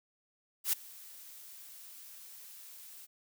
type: noise with ADSR envelope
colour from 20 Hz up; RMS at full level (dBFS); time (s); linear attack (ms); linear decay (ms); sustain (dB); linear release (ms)
blue; -28; 0.64-3.07; 87; 11; -23; 28
effects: none